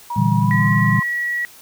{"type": "tone with pitch glide", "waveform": "sine", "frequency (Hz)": [957, 1043.6], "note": ["A#5", "C6"], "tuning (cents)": [45, -5], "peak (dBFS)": -22, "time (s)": [0.1, 1.03], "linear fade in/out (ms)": 5, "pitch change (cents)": 150, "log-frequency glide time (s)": [0.36, 0.71]}
{"type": "chord", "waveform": "sine", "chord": "E half-diminished seventh", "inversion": "second", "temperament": "equal", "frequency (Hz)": [116.54, 146.83, 164.81, 196], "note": ["Bb2", "D3", "E3", "G3"], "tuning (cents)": [0, 0, 0, 0], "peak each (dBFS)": [-18, -20, -21, -19], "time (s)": [0.16, 1], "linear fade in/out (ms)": 10}
{"type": "tone", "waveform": "sine", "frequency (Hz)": 1926, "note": "B6", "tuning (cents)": -44, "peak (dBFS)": -19, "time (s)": [0.51, 1.45], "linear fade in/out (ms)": 0}
{"effects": ["white hiss -44 dBFS RMS until 1.61 s"]}